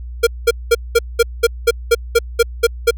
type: tone bursts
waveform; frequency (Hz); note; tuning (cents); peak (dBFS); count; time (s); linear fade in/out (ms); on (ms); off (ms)
square; 466.2; A#4; 0; -8; 12; 0.23-2.91; 10; 40; 200
effects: added 60 Hz sine -26 dBFS peak until 2.97 s